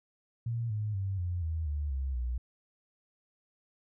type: tone with pitch steps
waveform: sine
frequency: 116.54 / 106.25 / 96.87 / 88.32 / 80.52 / 73.42 / 66.93 / 61.03 Hz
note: A#2 / G#2 / G2 / F2 / E2 / D2 / C2 / B1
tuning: 0 / +40 / -20 / +20 / -40 / 0 / +40 / -20 cents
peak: -30 dBFS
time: 0.46-2.38 s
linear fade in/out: 5 ms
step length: 240 ms
effects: none